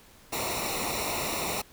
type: noise with comb filter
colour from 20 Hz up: pink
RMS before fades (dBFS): -31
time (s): 0.32-1.62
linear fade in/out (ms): 10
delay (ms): 0.62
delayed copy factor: -0.8
effects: pink hiss -55 dBFS RMS until 1.72 s